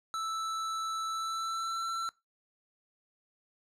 square tone with pitch glide, 1318 to 1342.6 Hz, E6 to E6, -1 to +31 cents, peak -33 dBFS, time 0.14-2.09 s, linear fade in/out 0 ms, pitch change +32 cents, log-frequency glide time 1.09-1.83 s, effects noise-tail reverb RT60 0.2 s tail -20 dB re dry + low-pass 8000 Hz 12 dB/octave

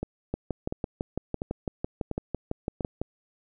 two click trains, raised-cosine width 2 ms, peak -15 / -17 dBFS, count 17 / 5, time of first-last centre 0.34-3.016 / 0.03-2.808 s, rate 5.98 / 1.44 Hz, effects none

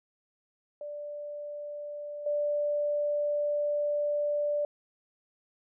sine tone with level steps, 587.3 Hz, D5, in tune, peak -36 / -26 dBFS, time 0.81-4.65 s, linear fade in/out 2 ms, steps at 2.26 s, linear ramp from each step 5 ms, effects none

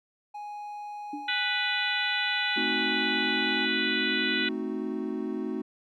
triangle tone, 830.6 Hz, G#5, in tune, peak -34 dBFS, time 0.34-3.66 s, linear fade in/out 10 ms
sine tone with exponential decay, 293.7 Hz, D4, in tune, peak -31 dBFS, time 1.13-1.37 s, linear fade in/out 5 ms, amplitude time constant 52 ms
harmonic tone, 493.9 Hz, B4, in tune, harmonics 3 / 4 / 5 / 6 / 7 / 8, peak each -31 / -32 / -33 / -34 / -34 / -35 dBFS, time 1.28-4.49 s, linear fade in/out 5 ms
triangle chord, A diminished seventh, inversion none, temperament equal, 220 / 261.6 / 311.1 / 370 Hz, A3 / C4 / Eb4 / Gb4, 0 / 0 / 0 / 0 cents, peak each -33 dBFS, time 2.56-5.62 s, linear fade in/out 10 ms
effects none

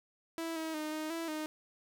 sawtooth tone with pitch steps, 329.1 / 320.3 / 307.1 / 310.4 / 330.7 / 308.6 Hz, E4 / E4 / D#4 / D#4 / E4 / D#4, -3 / -50 / -23 / -4 / +6 / -14 cents, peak -32 dBFS, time 0.38-1.46 s, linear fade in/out 0 ms, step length 180 ms, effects none

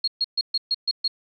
sine tone bursts, 4291 Hz, C8, 43 cents sharp, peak -19 dBFS, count 7, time 0.04-1.079 s, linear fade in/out 5 ms, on 37 ms, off 130 ms, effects none

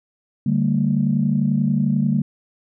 sine chord, G minor, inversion second, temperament equal with one note detuned, 146.83 / 196 / 227.2 Hz, D3 / G3 / Bb3, 0 / 0 / -44 cents, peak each -20 dBFS, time 0.46-2.22 s, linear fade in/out 5 ms, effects tanh soft clip ceiling -6 dBFS

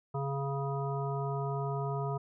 harmonic tone, 138.59 Hz, C#3, in tune, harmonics 1 / 3 / 5 / 7 / 9, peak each -33 / -38 / -40 / -41 / -43 dBFS, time 0.14-2.18 s, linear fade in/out 10 ms, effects none

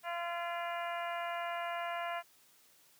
harmonic tone with a mistuned harmonic, 343.2 Hz, F4, 30 cents flat, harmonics 2 / 3 / 4 / 5 / 6 / 7 / 8, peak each -38 / -42 / -44 / -46 / -48 / -49 / -50 dBFS, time 0.03-2.23 s, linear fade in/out 50 ms, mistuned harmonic 8, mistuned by +59 cents, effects white hiss -65 dBFS RMS until 2.99 s + high-pass 100 Hz 12 dB/octave

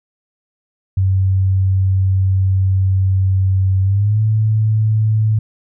sine tone with pitch glide, 95.2 to 108.73 Hz, F#2 to A2, +50 to -20 cents, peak -11 dBFS, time 0.97-5.39 s, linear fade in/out 5 ms, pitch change +230 cents, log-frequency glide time 3.82-4.21 s, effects none

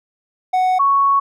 triangle / sine tone pair in turn, 741 / 1110.2 Hz, F#5 / C#6, +2 / +2 cents, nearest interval perfect fifth, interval 700 cents, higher second, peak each -11 dBFS, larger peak neither, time 0.53-0.79 / 0.79-1.2 s, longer second, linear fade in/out 10 ms, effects none

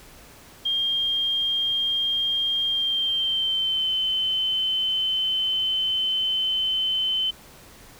sine tone with pitch glide, 3210 to 3060 Hz, G7 to G7, +40 to -42 cents, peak -21 dBFS, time 0.65-7.31 s, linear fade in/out 10 ms, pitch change -82 cents, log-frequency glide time 2.65-3.92 s, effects pink hiss -48 dBFS RMS until 7.99 s

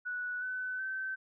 sine tone with pitch steps, 1475 / 1507.7 / 1541.2 Hz, F#6 / F#6 / G6, -6 / +32 / -30 cents, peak -34 dBFS, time 0.05-1.16 s, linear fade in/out 20 ms, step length 370 ms, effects none

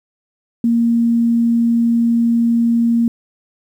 sine tone, 233.1 Hz, A#3, in tune, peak -11 dBFS, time 0.64-3.08 s, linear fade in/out 2 ms, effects 8-bit

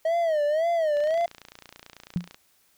triangle tone with vibrato, 633 Hz, D#5, 30 cents sharp, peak -19 dBFS, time 0.05-1.26 s, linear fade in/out 5 ms, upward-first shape sine, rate 1.9 Hz, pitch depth 140 cents each way
click train, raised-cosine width 0.2 ms, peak -26 dBFS, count 41, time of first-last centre 0.97-2.345 s, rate 29.1 Hz
sine tone with exponential decay, 175.6 Hz, F3, 10 cents sharp, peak -19 dBFS, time 2.16-2.29 s, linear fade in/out 0 ms, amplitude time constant 27 ms
effects white hiss -64 dBFS RMS until 2.77 s

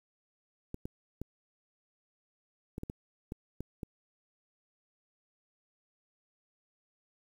clicks, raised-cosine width 3 ms, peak -25 dBFS, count 9, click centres 0.744 / 0.855 / 1.216 / 2.781 / 2.834 / 2.899 / 3.321 / 3.606 / 3.832 s, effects 9-bit

